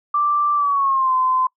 sine tone with pitch glide, 1174.7 to 1028.6 Hz, D6 to C6, 0 to -30 cents, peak -15 dBFS, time 0.14-1.47 s, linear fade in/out 5 ms, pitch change -230 cents, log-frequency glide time 0.55-1.14 s, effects noise-tail reverb RT60 0.1 s tail -25 dB re dry

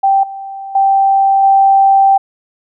sine tone with level steps, 782 Hz, G5, 4 cents flat, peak -7 / -23 / -7 / -5 dBFS, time 0.03-2.18 s, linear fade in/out 10 ms, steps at 0.23 / 0.75 / 1.43 s, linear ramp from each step 5 ms, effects none

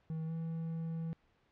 triangle tone with pitch glide, 160 to 163.65 Hz, D#3 to E3, +49 to -12 cents, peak -34 dBFS, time 0.1-1.13 s, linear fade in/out 0 ms, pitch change +39 cents, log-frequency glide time 0.26-0.32 s, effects pink hiss -72 dBFS RMS until 1.51 s + low-pass 3000 Hz 12 dB/octave

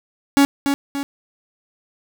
45% pulse tone with echo, 280 Hz, C#4, 18 cents sharp, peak -10 dBFS, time 0.37-0.45 s, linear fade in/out 0 ms, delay 290 ms, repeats 2, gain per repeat -6 dB, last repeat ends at 1.03 s, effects none

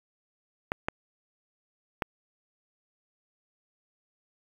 clicks, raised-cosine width 0.5 ms, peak -12 dBFS, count 3, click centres 0.719 / 0.885 / 2.022 s, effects 7-bit

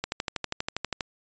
click train, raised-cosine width 0.2 ms, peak -11 dBFS, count 13, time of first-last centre 0.04-1.008 s, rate 12.4 Hz, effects resampled to 16000 Hz

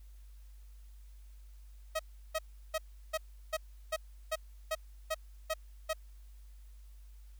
sawtooth tone bursts, 634 Hz, D#5, 32 cents sharp, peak -27 dBFS, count 11, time 1.95-5.934 s, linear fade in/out 10 ms, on 44 ms, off 350 ms, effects added 50 Hz sine -50 dBFS peak until 7.39 s + white hiss -70 dBFS RMS until 7.39 s

